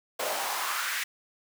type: noise with high-pass filter sweep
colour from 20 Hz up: pink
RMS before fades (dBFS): -31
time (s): 0.19-1.04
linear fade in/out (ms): 10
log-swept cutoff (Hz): 540 to 1900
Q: 2.6
effects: none